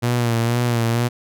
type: tone with vibrato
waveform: sawtooth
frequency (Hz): 118.4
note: A#2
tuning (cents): +27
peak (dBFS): -13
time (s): 0.02-1.09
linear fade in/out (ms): 20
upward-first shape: sine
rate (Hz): 2.1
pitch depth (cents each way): 48
effects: none